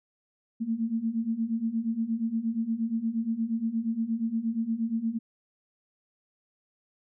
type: beating tone pair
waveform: sine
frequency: 221.9 / 230.4 Hz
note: A3 / A#3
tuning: +15 / -20 cents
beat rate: 8.5 Hz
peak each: -31 / -28 dBFS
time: 0.6-5.19 s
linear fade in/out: 20 ms
effects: none